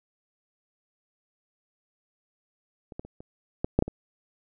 clicks, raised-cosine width 2 ms, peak -28 / -21 / -30 / -30 / -12 / -6 / -8 / -20 dBFS, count 8, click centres 2.922 / 2.995 / 3.05 / 3.205 / 3.645 / 3.79 / 3.824 / 3.88 s, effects none

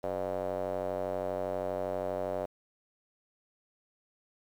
square tone with band-pass filter, 46.25 Hz, F#1, in tune, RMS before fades -34 dBFS, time 0.03-2.46 s, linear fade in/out 10 ms, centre 590 Hz, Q 4.5, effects 10-bit

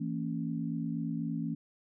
sine chord, A# diminished, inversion second, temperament equal with one note detuned, 164.81 / 228.7 / 277.2 Hz, E3 / A#3 / C#4, 0 / -33 / 0 cents, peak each -35 / -36 / -37 dBFS, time 0-1.55 s, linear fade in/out 10 ms, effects none

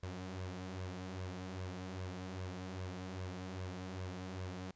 sawtooth tone with flanger, 92.5 Hz, F#2, in tune, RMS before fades -44 dBFS, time 0.03-4.71 s, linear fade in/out 0 ms, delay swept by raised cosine 1.8 to 7 ms, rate 2.5 Hz, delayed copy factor +0.65, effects pink hiss -75 dBFS RMS until 4.75 s + resampled to 16000 Hz

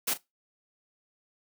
white noise with echo, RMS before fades -28 dBFS, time 0.07-0.14 s, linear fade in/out 10 ms, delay 38 ms, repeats 1, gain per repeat -15 dB, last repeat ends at 0.178 s, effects noise-tail reverb RT60 0.2 s tail -20 dB re dry + high-pass 200 Hz 12 dB/octave

